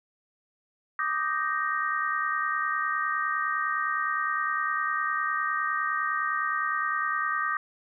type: chord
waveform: sine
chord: Eb major seventh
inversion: third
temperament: equal with one note detuned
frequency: 1174.7 / 1244.5 / 1561.7 / 1864.7 Hz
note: D6 / Eb6 / G6 / Bb6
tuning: 0 / 0 / -7 / 0 cents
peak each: -31 / -30 / -32 / -31 dBFS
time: 0.99-7.57 s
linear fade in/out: 2 ms
effects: none